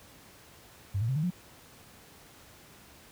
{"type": "tone with pitch steps", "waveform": "sine", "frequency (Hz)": [98, 113.88, 132.33, 153.78, 178.7], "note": ["G2", "A#2", "C3", "D#3", "F3"], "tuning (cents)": [0, -40, 20, -20, 40], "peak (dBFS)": -26, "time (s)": [0.94, 1.305], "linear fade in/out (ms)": 10, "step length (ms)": 73, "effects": ["pink hiss -54 dBFS RMS until 3.11 s", "high-pass 60 Hz 12 dB/octave"]}